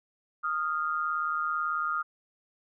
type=tone pair together; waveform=sine; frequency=1236.9 / 1395 Hz; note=D#6 / F6; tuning=-11 / -2 cents; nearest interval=major second; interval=209 cents; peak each=-29 / -31 dBFS; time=0.43-2.03 s; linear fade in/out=20 ms; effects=none